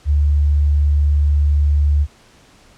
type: tone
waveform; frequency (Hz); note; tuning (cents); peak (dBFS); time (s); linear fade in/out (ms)
sine; 73; D2; -10; -11; 0.05-2.07; 50
effects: pink hiss -49 dBFS RMS until 2.77 s + low-pass 8000 Hz 12 dB/octave